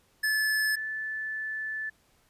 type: tone pair in turn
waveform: square / sine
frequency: 1733 / 1747.1 Hz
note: A6 / A6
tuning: -27 / -13 cents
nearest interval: unison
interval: 14 cents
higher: second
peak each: -25 / -31 dBFS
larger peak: first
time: 0.23-0.76 / 0.76-1.9 s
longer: second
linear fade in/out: 10 ms
effects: pink hiss -66 dBFS RMS until 2.29 s + resampled to 32000 Hz